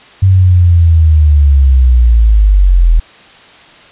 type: linear sweep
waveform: sine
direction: down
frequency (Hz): 96.4 to 39.61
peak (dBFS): -3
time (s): 0.22-3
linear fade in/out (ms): 10
effects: white hiss -38 dBFS RMS until 3.91 s + resampled to 8000 Hz